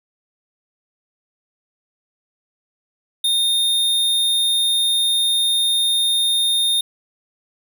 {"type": "tone", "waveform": "square", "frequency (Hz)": 3660, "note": "A#7", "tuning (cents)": -32, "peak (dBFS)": -16, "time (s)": [3.24, 6.81], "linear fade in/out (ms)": 5, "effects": []}